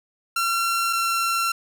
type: tone pair in turn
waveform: sawtooth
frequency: 1364 / 1358.2 Hz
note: F6 / F6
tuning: -41 / -49 cents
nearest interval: unison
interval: 8 cents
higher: first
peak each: -17 dBFS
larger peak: neither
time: 0.36-0.93 / 0.93-1.52 s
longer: second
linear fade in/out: 5 ms
effects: none